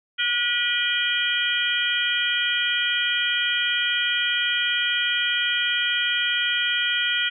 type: tone cluster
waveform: sine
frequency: 1445 / 1940 / 2418 / 2964 / 3220 Hz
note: F#6 / B6 / D7 / F#7 / G7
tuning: -41 / -31 / +50 / +2 / +46 cents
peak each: -26 / -28 / -28 / -28 / -25 dBFS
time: 0.18-7.3 s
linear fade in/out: 20 ms
effects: none